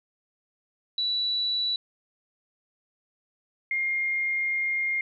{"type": "tone pair in turn", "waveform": "sine", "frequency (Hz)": [3943, 2124], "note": ["B7", "C7"], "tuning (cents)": [-4, 25], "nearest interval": "major seventh", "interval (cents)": 1071, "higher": "first", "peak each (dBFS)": -24, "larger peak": "neither", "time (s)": [[0.98, 1.76], [3.71, 5.01]], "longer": "second", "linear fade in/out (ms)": 2, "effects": []}